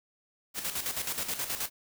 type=noise with tremolo; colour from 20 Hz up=white; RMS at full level=-32 dBFS; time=0.54-1.7 s; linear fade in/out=50 ms; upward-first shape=square; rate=9.4 Hz; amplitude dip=60%; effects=none